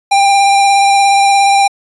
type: tone with vibrato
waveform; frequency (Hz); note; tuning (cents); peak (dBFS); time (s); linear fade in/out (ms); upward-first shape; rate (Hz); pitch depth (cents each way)
square; 795; G5; +24; -7; 0.11-1.68; 10; sine; 17; 14
effects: resampled to 24000 Hz

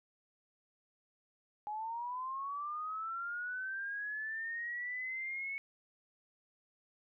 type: linear sweep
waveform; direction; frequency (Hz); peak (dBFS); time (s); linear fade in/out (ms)
sine; up; 830.6 to 2217; -37; 1.67-5.58; 0
effects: none

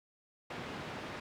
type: band-pass noise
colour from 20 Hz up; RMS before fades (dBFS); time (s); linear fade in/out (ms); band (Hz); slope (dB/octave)
pink; -43; 0.5-1.2; 5; 130 to 2900; 12
effects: none

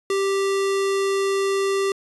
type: tone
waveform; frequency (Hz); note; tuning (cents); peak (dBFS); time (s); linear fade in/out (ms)
square; 392; G4; 0; -20; 0.1-1.92; 2
effects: resampled to 24000 Hz

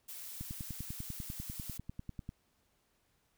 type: noise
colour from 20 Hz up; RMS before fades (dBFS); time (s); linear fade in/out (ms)
blue; -46; 0.08-1.78; 10
type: click train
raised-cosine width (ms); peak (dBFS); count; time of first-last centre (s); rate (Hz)
5; -29; 20; 0.41-2.291; 10.1
effects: pink hiss -75 dBFS RMS until 3.37 s

